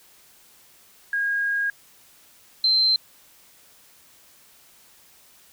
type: tone pair in turn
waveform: sine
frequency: 1632 / 4112 Hz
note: G#6 / C8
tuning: -31 / -31 cents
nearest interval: octave + major third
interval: 1600 cents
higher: second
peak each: -21 / -16 dBFS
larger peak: second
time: 1.13-1.7 / 2.64-2.96 s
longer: first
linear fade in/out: 2 ms
effects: white hiss -54 dBFS RMS until 5.52 s